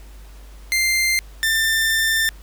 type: tone pair in turn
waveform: sawtooth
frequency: 2093 / 1788.5 Hz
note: C7 / A6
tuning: 0 / +28 cents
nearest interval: minor third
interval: 272 cents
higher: first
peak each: -13 dBFS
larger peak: neither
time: 0.72-1.19 / 1.43-2.29 s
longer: second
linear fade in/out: 0 ms
effects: added 50 Hz sine -38 dBFS peak until 2.42 s + pink hiss -50 dBFS RMS until 2.42 s